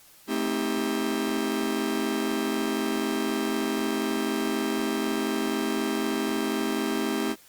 45% pulse chord, A half-diminished seventh, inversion none, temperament just, 220 / 264 / 316.8 / 396 Hz, A3 / C4 / Eb4 / G4, 0 / +16 / +31 / +18 cents, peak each -31 dBFS, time 0.27-7.36 s, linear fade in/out 50 ms, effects white hiss -54 dBFS RMS until 7.48 s + Opus 48 kbps

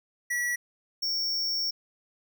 square tone pair in turn, 1939 / 5484 Hz, B6 / F8, -32 / -32 cents, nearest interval octave + tritone, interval 1800 cents, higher second, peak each -27 dBFS, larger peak neither, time 0.3-0.56 / 1.02-1.71 s, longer second, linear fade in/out 10 ms, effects none

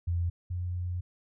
sine tone pair in turn, 86.2 / 89.09 Hz, F2 / F2, -22 / +35 cents, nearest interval minor second, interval 57 cents, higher second, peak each -26 / -30 dBFS, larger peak first, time 0.07-0.3 / 0.5-1.01 s, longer second, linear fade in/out 10 ms, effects none

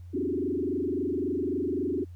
sine tone with frequency modulation, 326.1 Hz, E4, 19 cents flat, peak -26 dBFS, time 0.13-2.05 s, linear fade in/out 20 ms, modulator 23.7 Hz, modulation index 2.9, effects added 88 Hz sine -41 dBFS peak until 2.15 s + pink hiss -69 dBFS RMS until 2.15 s

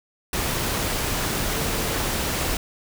sine tone in noise, 447.7 Hz, A4, 30 cents sharp, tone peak -35 dBFS, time 1.51-1.98 s, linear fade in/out 2 ms, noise pink, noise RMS -25 dBFS, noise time 0.33-2.57 s, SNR -13 dB, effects none

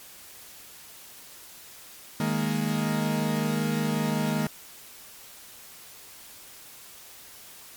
40% pulse chord, D# suspended fourth, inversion none, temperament equal, 155.56 / 207.7 / 233.1 Hz, D#3 / G#3 / A#3, 0 / 0 / 0 cents, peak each -28 dBFS, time 2.2-4.47 s, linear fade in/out 2 ms, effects white hiss -47 dBFS RMS until 7.76 s + MP3 96 kbps

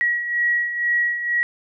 sine beating tone pair, 1912 / 1914.1 Hz, A#6 / A#6, +43 / +45 cents, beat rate 2.1 Hz, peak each -26 / -19 dBFS, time 0.01-1.43 s, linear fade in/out 0 ms, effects none

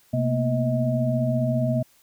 sine tone cluster, 128.1 / 224.4 / 239 / 632 Hz, C3 / A3 / A#3 / D#5, -36 / +34 / +43 / +27 cents, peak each -23 / -31 / -26 / -26 dBFS, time 0.13-1.83 s, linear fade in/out 10 ms, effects white hiss -59 dBFS RMS until 2.02 s

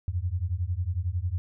sine beating tone pair, 83.8 / 94.8 Hz, E2 / F#2, +29 / +43 cents, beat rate 11 Hz, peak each -29 dBFS, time 0.08-1.38 s, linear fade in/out 0 ms, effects none

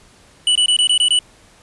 square tone bursts, 2960 Hz, F#7, in tune, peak -12 dBFS, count 7, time 0.47-1.19 s, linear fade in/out 2 ms, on 84 ms, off 22 ms, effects pink hiss -49 dBFS RMS until 1.62 s + resampled to 24000 Hz

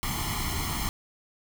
pink noise with comb filter, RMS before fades -30 dBFS, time 0.03-0.89 s, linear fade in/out 0 ms, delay 0.95 ms, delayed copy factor +0.95, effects none

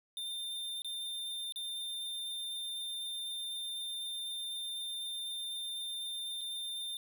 square tone with dropouts, 3604 Hz, A7, 41 cents sharp, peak -38 dBFS, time 0.17-6.97 s, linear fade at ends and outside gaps 1 ms, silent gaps 0.82-0.846 / 1.523-1.559 / 6.41-6.414 s, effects 12-bit

